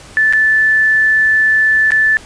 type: tone with dropouts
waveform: sine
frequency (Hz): 1752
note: A6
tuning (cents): -8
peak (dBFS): -8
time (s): 0.17-2.17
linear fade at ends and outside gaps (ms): 0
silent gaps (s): 0.326-0.334 / 1.906-1.919
effects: pink hiss -37 dBFS RMS until 2.25 s + resampled to 22050 Hz